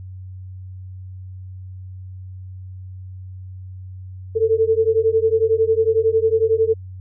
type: beating tone pair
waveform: sine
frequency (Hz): 440 / 451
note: A4 / A4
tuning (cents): 0 / +43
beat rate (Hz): 11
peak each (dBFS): -17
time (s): 4.35-6.74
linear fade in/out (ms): 20
effects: added 93 Hz sine -32 dBFS peak until 7 s